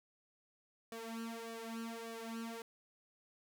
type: tone with flanger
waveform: sawtooth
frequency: 228.1 Hz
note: A#3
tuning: 37 cents flat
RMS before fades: -45 dBFS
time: 0.92-2.62 s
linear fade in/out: 2 ms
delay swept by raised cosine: 1.7 to 3.7 ms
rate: 1.7 Hz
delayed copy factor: +0.85
effects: none